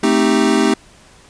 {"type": "chord", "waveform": "square", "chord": "A half-diminished seventh", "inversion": "none", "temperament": "equal", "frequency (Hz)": [220, 261.6, 311.1, 392], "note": ["A3", "C4", "Eb4", "G4"], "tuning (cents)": [0, 0, 0, 0], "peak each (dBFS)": -18, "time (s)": [0.03, 0.74], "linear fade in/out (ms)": 5, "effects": ["pink hiss -46 dBFS RMS until 1.29 s", "resampled to 22050 Hz"]}